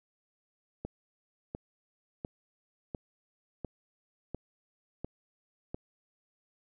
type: click train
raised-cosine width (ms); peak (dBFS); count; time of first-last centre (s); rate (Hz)
2; -23; 8; 0.85-5.745; 1.43
effects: none